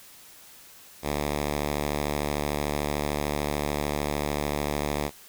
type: tone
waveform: 5% pulse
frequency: 73.42 Hz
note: D2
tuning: in tune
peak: -15 dBFS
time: 1.02-5.11 s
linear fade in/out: 50 ms
effects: white hiss -50 dBFS RMS until 5.28 s